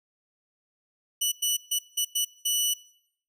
15% pulse tone bursts at uneven times, 2960 Hz, F#7, in tune, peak -16 dBFS, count 6, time 1.21-1.32 / 1.42-1.57 / 1.71-1.79 / 1.97-2.05 / 2.15-2.25 / 2.45-2.74 s, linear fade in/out 10 ms, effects noise-tail reverb RT60 0.7 s tail -21 dB re dry

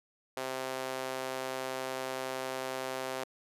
sawtooth tone with high-pass filter, 130.81 Hz, C3, in tune, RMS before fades -37 dBFS, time 0.37-3.24 s, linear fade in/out 0 ms, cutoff 520 Hz, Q 1.3, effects resampled to 32000 Hz

